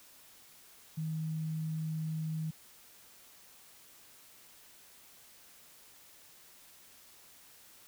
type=tone; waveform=sine; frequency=158.3 Hz; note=D#3; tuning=30 cents sharp; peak=-33 dBFS; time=0.97-2.51 s; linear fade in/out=10 ms; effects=white hiss -58 dBFS RMS until 7.87 s